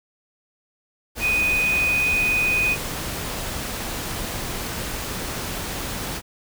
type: tone in noise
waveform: sine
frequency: 2489 Hz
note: D#7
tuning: in tune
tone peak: -18 dBFS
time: 1.2-2.77 s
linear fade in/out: 50 ms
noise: pink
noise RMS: -29 dBFS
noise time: 1.15-6.22 s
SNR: +8 dB
effects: none